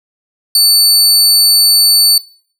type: tone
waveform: sawtooth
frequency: 4500 Hz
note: C#8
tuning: 25 cents sharp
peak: -3 dBFS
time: 0.55-2.18 s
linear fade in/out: 2 ms
effects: noise-tail reverb RT60 0.5 s tail -22 dB re dry